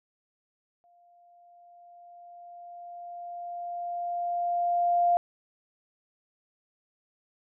sine tone with exponential growth, 698.5 Hz, F5, in tune, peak -19 dBFS, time 0.84-5.17 s, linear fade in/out 0 ms, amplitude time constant 940 ms, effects none

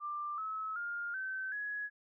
sine tone with pitch steps, 1186 / 1293.3 / 1410.4 / 1538.1 / 1677.3 Hz, D6 / E6 / F6 / G6 / G#6, +17 / -33 / +17 / -33 / +17 cents, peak -36 dBFS, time 0-1.9 s, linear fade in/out 50 ms, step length 380 ms, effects none

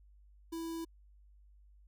square tone with notch filter, 329.6 Hz, E4, in tune, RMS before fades -40 dBFS, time 0.52-0.85 s, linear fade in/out 10 ms, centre 2000 Hz, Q 0.82, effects added 50 Hz sine -58 dBFS peak until 1.87 s

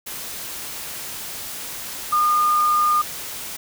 sine tone in noise, 1216 Hz, D#6, 40 cents flat, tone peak -15 dBFS, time 2.12-3.02 s, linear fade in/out 10 ms, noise white, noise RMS -32 dBFS, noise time 0.06-3.57 s, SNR +14 dB, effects none

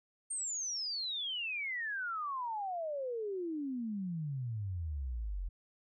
sine exponential sweep, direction down, 8820 to 42.02 Hz, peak -35 dBFS, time 0.3-5.49 s, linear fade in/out 10 ms, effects none

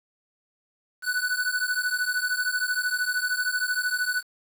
square beating tone pair, 1482 / 1495 Hz, F#6 / F#6, +2 / +17 cents, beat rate 13 Hz, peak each -28 dBFS, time 1.02-4.23 s, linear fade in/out 50 ms, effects 8-bit

